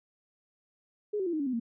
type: tone with pitch steps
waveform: sine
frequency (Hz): 417.4 / 378.4 / 343 / 310.9 / 281.8 / 255.5 / 231.6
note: G#4 / F#4 / F4 / D#4 / C#4 / C4 / A#3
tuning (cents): +9 / +39 / -31 / -1 / +29 / -41 / -11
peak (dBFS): -28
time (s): 1.13-1.599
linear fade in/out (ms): 10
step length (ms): 67
effects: none